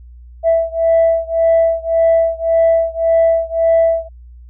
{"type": "beating tone pair", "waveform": "sine", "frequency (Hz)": [659.3, 661.1], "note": ["E5", "E5"], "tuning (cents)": [0, 5], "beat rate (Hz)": 1.8, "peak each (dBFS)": [-12, -13], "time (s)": [0.43, 4.09], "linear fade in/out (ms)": 50, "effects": ["tanh soft clip ceiling -5 dBFS", "added 60 Hz sine -35 dBFS peak until 4.49 s"]}